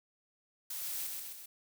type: noise with echo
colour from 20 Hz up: blue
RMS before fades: -40 dBFS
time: 0.7-1.07 s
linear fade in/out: 5 ms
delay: 130 ms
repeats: 3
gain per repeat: -3 dB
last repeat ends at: 1.46 s
effects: none